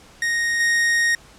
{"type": "tone with level steps", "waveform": "45% pulse", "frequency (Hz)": 1864.7, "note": "A#6", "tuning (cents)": 0, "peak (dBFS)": [-19, -16], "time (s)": [0.22, 1.15], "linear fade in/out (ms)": 2, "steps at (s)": 0.6, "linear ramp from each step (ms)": 2, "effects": ["pink hiss -48 dBFS RMS until 1.38 s", "low-pass 9000 Hz 12 dB/octave"]}